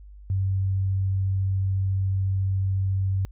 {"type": "tone", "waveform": "sine", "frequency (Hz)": 96, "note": "G2", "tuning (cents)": -36, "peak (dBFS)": -21, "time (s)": [0.3, 3.25], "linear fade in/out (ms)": 0, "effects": ["added 50 Hz sine -42 dBFS peak until 3.31 s"]}